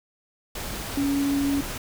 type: tone in noise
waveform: sine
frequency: 280.2 Hz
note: C#4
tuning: 19 cents sharp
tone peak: -21 dBFS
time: 0.97-1.61 s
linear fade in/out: 5 ms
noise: pink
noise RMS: -33 dBFS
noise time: 0.55-1.78 s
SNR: +9 dB
effects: none